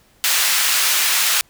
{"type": "high-pass noise", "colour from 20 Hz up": "pink", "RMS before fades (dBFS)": -17, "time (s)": [0.24, 1.41], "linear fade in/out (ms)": 0, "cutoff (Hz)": 1800, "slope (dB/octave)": 12, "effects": ["pink hiss -55 dBFS RMS until 1.49 s"]}